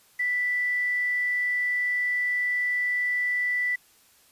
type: tone with quantisation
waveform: sine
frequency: 1975.5 Hz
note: B6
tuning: in tune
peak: -23 dBFS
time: 0.19-3.76 s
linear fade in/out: 10 ms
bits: 8
effects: white hiss -59 dBFS RMS until 4.31 s + resampled to 32000 Hz